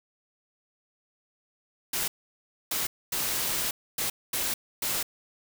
white noise bursts at uneven times, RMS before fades -29 dBFS, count 6, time 1.93-2.08 / 2.71-2.87 / 3.12-3.71 / 3.98-4.1 / 4.33-4.54 / 4.82-5.03 s, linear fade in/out 5 ms, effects none

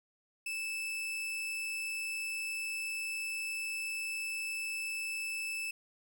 40% pulse tone, 2629 Hz, E7, 5 cents flat, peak -34 dBFS, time 0.46-5.71 s, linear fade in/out 5 ms, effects none

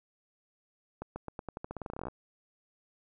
accelerating click train, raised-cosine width 1 ms, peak -24 dBFS, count 20, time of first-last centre 1.02-2.084 s, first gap 140 ms, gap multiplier 0.88, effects none

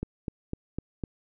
click train, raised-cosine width 3 ms, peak -18 dBFS, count 5, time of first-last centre 0.03-1.038 s, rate 3.97 Hz, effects none

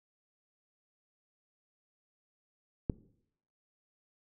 click, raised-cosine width 3 ms, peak -16 dBFS, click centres 2.898 s, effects noise-tail reverb RT60 0.7 s tail -20 dB re dry

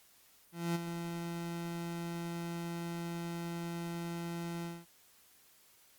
30% pulse tone with ADSR envelope, 170 Hz, F3, 46 cents flat, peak -27 dBFS, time 0.52-4.86 s, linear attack 230 ms, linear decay 21 ms, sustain -8 dB, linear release 220 ms, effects white hiss -64 dBFS RMS until 5.98 s + Opus 48 kbps

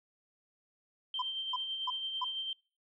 sine tone with tremolo, 3136 Hz, G7, in tune, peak -33 dBFS, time 1.14-2.53 s, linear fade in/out 2 ms, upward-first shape sine, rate 9 Hz, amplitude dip 40%
sine tone bursts, 1004 Hz, B5, 28 cents sharp, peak -30 dBFS, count 4, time 1.19-2.244 s, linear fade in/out 5 ms, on 31 ms, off 310 ms
effects noise-tail reverb RT60 0.4 s tail -26 dB re dry + tanh soft clip ceiling -24 dBFS

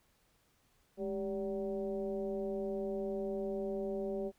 sine tone with frequency modulation, 392 Hz, G4, in tune, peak -34 dBFS, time 0.97-4.32 s, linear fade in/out 50 ms, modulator 184 Hz, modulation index 1.1, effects pink hiss -72 dBFS RMS until 4.38 s

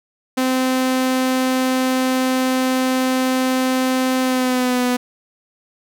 sawtooth tone with pitch glide, 258.3 to 248.1 Hz, C4 to B3, -22 to +8 cents, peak -12 dBFS, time 0.37-4.97 s, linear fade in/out 10 ms, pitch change -70 cents, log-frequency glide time 4.22-4.84 s, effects none

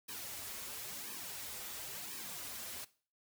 white noise with flanger, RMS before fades -45 dBFS, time 0.08-2.85 s, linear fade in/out 10 ms, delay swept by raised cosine 1.4 to 6.9 ms, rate 0.97 Hz, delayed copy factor -1, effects noise-tail reverb RT60 0.4 s tail -18 dB re dry

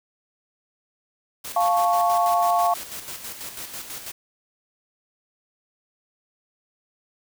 white noise with tremolo, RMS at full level -34 dBFS, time 1.44-4.12 s, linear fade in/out 10 ms, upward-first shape square, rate 6.1 Hz, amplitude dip 50%
sine chord, F augmented, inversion none, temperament equal with one note detuned, 698.5 / 874.4 / 1108.7 Hz, F5 / A5 / C#6, 0 / -11 / 0 cents, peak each -19 / -25 / -23 dBFS, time 1.56-2.74 s, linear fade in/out 5 ms
effects none

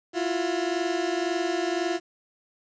30% pulse tone pair together, 335.1 / 357 Hz, E4 / F4, +29 / +38 cents, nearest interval minor second, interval 109 cents, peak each -25 dBFS, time 0.13-2 s, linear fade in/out 50 ms, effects resampled to 16000 Hz + 9-bit

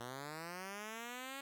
5% pulse linear sweep, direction up, 116.54 to 277.9 Hz, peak -33 dBFS, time 0-1.41 s, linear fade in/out 5 ms, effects none

